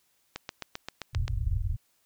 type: click train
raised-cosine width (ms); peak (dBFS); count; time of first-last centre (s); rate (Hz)
0.2; -17; 8; 0.36-1.28; 7.61
type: low-pass noise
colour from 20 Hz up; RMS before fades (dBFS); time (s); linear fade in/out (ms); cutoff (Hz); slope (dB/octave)
white; -29; 1.13-1.77; 20; 120; 96
effects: white hiss -70 dBFS RMS until 2.05 s